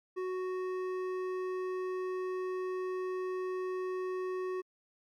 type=tone with hard clipping; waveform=triangle; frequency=370 Hz; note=F#4; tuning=in tune; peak=-35 dBFS; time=0.16-4.62 s; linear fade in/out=20 ms; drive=14 dB; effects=MP3 96 kbps